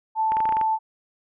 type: tone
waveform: sine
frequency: 880 Hz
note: A5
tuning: in tune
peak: -19 dBFS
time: 0.15-0.79 s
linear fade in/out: 50 ms
type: clicks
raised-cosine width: 0.5 ms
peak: -17 dBFS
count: 8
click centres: 0.32 / 0.369 / 0.404 / 0.455 / 0.491 / 0.524 / 0.569 / 0.613 s
effects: none